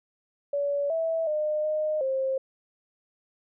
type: tone with pitch steps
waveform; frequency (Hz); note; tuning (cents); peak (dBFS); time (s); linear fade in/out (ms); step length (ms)
sine; 570 / 653 / 608 / 615 / 531; C#5 / E5 / D#5 / D#5 / C5; +48 / -17 / -40 / -20 / +25; -24; 0.53-2.38; 5; 370
effects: none